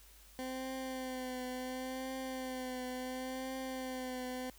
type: tone with vibrato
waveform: 20% pulse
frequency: 257.6 Hz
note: C4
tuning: 27 cents flat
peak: -34 dBFS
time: 0.39-4.5 s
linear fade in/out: 0 ms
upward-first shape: triangle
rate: 0.71 Hz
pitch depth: 36 cents each way
effects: added 50 Hz sine -60 dBFS peak until 4.58 s + white hiss -61 dBFS RMS until 4.58 s